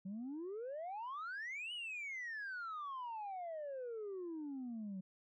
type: exponential two-way sweep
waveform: sine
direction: up then down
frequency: 183.2 to 2984 to 183.2 Hz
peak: -40 dBFS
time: 0.05-5.01 s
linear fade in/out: 10 ms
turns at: 1.73 s
effects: tanh soft clip ceiling -40 dBFS